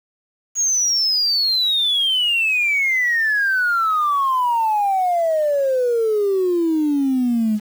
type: exponential sweep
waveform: sine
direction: down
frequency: 6710 to 207.7 Hz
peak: -14 dBFS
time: 0.55-7.6 s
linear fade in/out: 50 ms
effects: tanh soft clip ceiling -12 dBFS + 7-bit